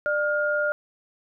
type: tone pair together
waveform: sine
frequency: 595.7 / 1416 Hz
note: D5 / F6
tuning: +24 / +23 cents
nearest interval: octave + minor third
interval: 1499 cents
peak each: -24 dBFS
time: 0.06-0.72 s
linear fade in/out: 0 ms
effects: none